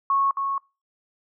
sine tone with echo, 1100 Hz, C#6, 14 cents flat, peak -18 dBFS, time 0.1-0.31 s, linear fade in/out 2 ms, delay 270 ms, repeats 1, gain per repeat -5 dB, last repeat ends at 0.58 s, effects noise-tail reverb RT60 0.3 s tail -26 dB re dry

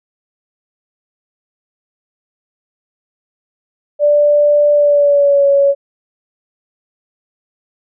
sine tone with pitch glide, 587.3 to 559.8 Hz, D5 to C#5, 0 to +17 cents, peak -7 dBFS, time 3.99-5.75 s, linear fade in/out 50 ms, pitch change -83 cents, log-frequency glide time 4.73-5.47 s, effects none

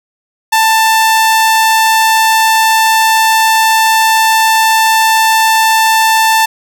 sawtooth tone, 887 Hz, A5, 14 cents sharp, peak -3 dBFS, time 0.52-6.46 s, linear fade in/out 10 ms, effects none

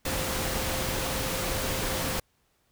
sine tone in noise, 523.3 Hz, C5, in tune, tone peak -37 dBFS, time 0.05-2.2 s, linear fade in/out 5 ms, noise pink, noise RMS -30 dBFS, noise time 0.05-2.2 s, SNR -10 dB, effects pink hiss -70 dBFS RMS until 2.71 s

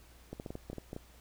clicks, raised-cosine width 2 ms, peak -27 dBFS, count 10, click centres 0.33 / 0.399 / 0.462 / 0.505 / 0.554 / 0.7 / 0.731 / 0.783 / 0.931 / 0.964 s, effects added 60 Hz sine -58 dBFS peak until 1.2 s + pink hiss -61 dBFS RMS until 1.2 s

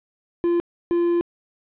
triangle tone bursts at uneven times, 344.7 Hz, F4, 23 cents flat, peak -15 dBFS, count 2, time 0.44-0.6 / 0.91-1.21 s, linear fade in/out 0 ms, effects resampled to 8000 Hz + 9-bit

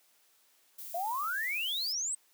violet noise, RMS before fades -44 dBFS, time 0.78-1.93 s, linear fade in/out 10 ms
sine exponential sweep, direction up, 659.3 to 8400 Hz, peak -31 dBFS, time 0.94-2.15 s, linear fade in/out 5 ms
effects white hiss -67 dBFS RMS until 2.33 s + high-pass 300 Hz 12 dB/octave

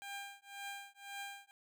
15% pulse tone with tremolo, 799 Hz, G5, 33 cents sharp, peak -35 dBFS, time 0.02-1.51 s, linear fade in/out 0 ms, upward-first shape triangle, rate 1.9 Hz, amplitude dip 100%, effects none

